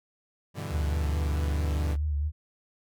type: chord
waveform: sawtooth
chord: E minor seventh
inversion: first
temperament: equal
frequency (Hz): 98 / 123.47 / 146.83 / 164.81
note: G2 / B2 / D3 / E3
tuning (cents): 0 / 0 / 0 / 0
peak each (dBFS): -33 / -36 / -34 / -36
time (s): 0.54-1.97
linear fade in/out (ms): 50
type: tone with vibrato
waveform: sine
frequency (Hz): 74.2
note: D2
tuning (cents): +18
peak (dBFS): -25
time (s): 0.7-2.32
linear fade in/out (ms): 50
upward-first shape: sine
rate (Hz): 4.6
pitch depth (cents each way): 54
effects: none